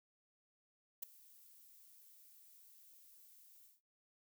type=noise with ADSR envelope; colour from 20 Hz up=violet; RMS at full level=-40 dBFS; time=1.02-3.81 s; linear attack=12 ms; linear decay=6 ms; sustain=-23 dB; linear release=170 ms; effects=noise-tail reverb RT60 0.2 s tail -20 dB re dry